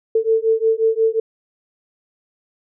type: beating tone pair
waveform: sine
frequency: 444 / 449.6 Hz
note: A4 / A4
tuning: +16 / +37 cents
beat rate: 5.6 Hz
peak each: -17 dBFS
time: 0.15-1.2 s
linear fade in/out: 5 ms
effects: none